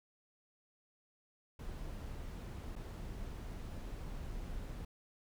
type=noise with dropouts; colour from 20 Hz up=brown; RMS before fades=-44 dBFS; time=1.59-4.85 s; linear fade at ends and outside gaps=5 ms; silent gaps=2.756-2.761 s; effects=none